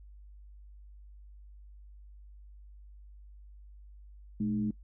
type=tone with frequency modulation; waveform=sine; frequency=212.1 Hz; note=G#3; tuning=37 cents sharp; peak=-28 dBFS; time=4.4-4.71 s; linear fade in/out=5 ms; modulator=95.2 Hz; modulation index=0.58; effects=noise-tail reverb RT60 0.1 s tail -22 dB re dry + added 50 Hz sine -49 dBFS peak until 4.83 s